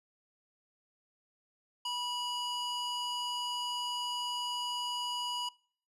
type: tone with band-pass filter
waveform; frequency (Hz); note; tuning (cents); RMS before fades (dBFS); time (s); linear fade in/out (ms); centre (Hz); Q
square; 974; B5; -24; -36; 1.85-5.49; 5; 3500; 1.1
effects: noise-tail reverb RT60 0.5 s tail -24 dB re dry + resampled to 32000 Hz